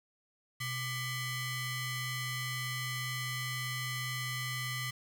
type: ring-modulated tone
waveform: sawtooth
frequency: 1059 Hz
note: C6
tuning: 21 cents sharp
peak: -28 dBFS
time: 0.6-4.91 s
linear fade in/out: 10 ms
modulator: 932 Hz
effects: 9-bit